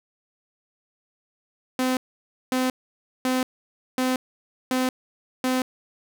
sawtooth tone bursts, 256.5 Hz, C4, 34 cents flat, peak -17 dBFS, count 6, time 1.79-5.62 s, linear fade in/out 2 ms, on 180 ms, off 550 ms, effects none

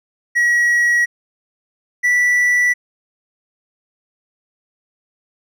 triangle tone pair in turn, 1915 / 1962 Hz, A#6 / B6, +46 / -12 cents, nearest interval unison, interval 42 cents, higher second, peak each -10 dBFS, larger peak neither, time 0.35-1.06 / 2.03-2.74 s, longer neither, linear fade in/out 20 ms, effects none

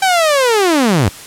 sawtooth linear sweep, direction down, 784 to 82.41 Hz, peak -6 dBFS, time 0.02-1.09 s, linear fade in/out 5 ms, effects white hiss -33 dBFS RMS until 1.26 s + low-pass 11000 Hz 12 dB/octave

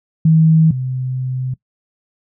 sine tone pair in turn, 160 / 128.82 Hz, D#3 / C3, +49 / -27 cents, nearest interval major third, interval 376 cents, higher first, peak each -7 / -18 dBFS, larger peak first, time 0.25-0.71 / 0.71-1.54 s, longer second, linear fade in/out 5 ms, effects noise-tail reverb RT60 0.1 s tail -20 dB re dry

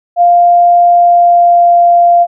sine tone with pitch glide, 698.5 to 694.1 Hz, F5 to F5, 0 to -11 cents, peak -3 dBFS, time 0.16-2.27 s, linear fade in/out 50 ms, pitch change -11 cents, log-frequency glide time 0.89-1.77 s, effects none

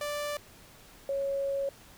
sawtooth / sine tone pair in turn, 587.3 / 552.7 Hz, D5 / C#5, 0 / -5 cents, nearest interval minor second, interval 105 cents, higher first, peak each -28 dBFS, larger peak neither, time 0.01-0.37 / 1.09-1.69 s, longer second, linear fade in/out 2 ms, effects pink hiss -54 dBFS RMS until 1.97 s

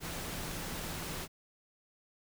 sine tone in noise, 164.81 Hz, E3, in tune, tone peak -47 dBFS, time 0-1.28 s, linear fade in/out 50 ms, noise pink, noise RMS -40 dBFS, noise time 0-1.28 s, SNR -10 dB, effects none

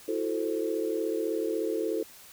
sine chord, F# half-diminished seventh, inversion third, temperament equal with one note detuned, 329.6 / 366 / 440 / 523.3 Hz, E4 / F#4 / A4 / C5, 0 / -19 / 0 / 0 cents, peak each -32 / -35 / -30 / -36 dBFS, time 0.08-2.03 s, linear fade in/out 5 ms, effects white hiss -51 dBFS RMS until 2.32 s

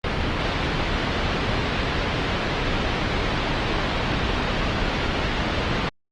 pink low-pass noise, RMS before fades -24 dBFS, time 0.04-5.89 s, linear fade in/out 2 ms, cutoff 3900 Hz, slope 24 dB/octave, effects Opus 24 kbps

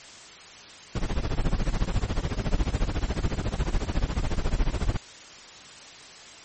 brown noise with tremolo, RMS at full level -21 dBFS, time 0.95-4.97 s, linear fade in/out 5 ms, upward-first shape triangle, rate 14 Hz, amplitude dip 100%, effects white hiss -45 dBFS RMS until 6.44 s + MP3 32 kbps

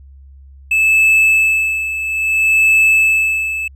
triangle tone with tremolo, 2617 Hz, E7, 13 cents flat, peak -6 dBFS, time 0.71-3.68 s, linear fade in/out 5 ms, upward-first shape sine, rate 0.6 Hz, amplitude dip 70%, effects added 68 Hz sine -37 dBFS peak until 3.75 s

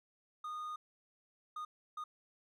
triangle tone bursts at uneven times, 1230 Hz, D#6, 20 cents flat, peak -38 dBFS, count 3, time 0.44-0.76 / 1.56-1.65 / 1.97-2.04 s, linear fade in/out 5 ms, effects none

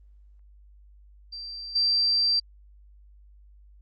sine tone with level steps, 4699 Hz, D8, in tune, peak -35 / -20 dBFS, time 1.32-2.4 s, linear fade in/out 10 ms, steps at 1.75 s, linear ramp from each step 10 ms, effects added 50 Hz sine -50 dBFS peak until 3.81 s + Opus 24 kbps

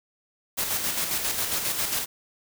white noise with tremolo, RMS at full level -26 dBFS, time 0.57-2.06 s, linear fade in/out 20 ms, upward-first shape square, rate 7.4 Hz, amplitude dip 40%, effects none

